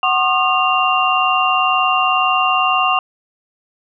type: tone cluster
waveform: sine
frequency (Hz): 746 / 1075 / 1217 / 2779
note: F#5 / C6 / D#6 / F7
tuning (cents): +14 / +47 / -39 / -9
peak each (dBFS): -18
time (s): 0.03-2.99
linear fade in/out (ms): 2
effects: none